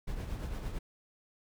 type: noise with tremolo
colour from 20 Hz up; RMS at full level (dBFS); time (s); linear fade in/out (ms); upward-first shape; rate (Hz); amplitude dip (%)
brown; -35; 0.07-0.79; 10; triangle; 8.8; 55
effects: none